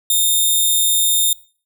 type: tone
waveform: 5% pulse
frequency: 3641 Hz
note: A#7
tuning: 41 cents flat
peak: -5 dBFS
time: 0.1-1.33 s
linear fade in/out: 2 ms
effects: noise-tail reverb RT60 0.4 s tail -20 dB re dry